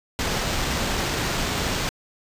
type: noise with sample-and-hold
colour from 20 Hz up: pink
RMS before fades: -25 dBFS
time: 0.19-1.89 s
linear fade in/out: 0 ms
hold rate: 11025 Hz
effects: resampled to 32000 Hz